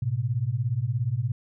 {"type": "beating tone pair", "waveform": "sine", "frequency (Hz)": [110, 127], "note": ["A2", "B2"], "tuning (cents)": [0, 49], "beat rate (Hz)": 17, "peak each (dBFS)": [-27, -26], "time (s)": [0.02, 1.32], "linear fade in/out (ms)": 5, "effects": []}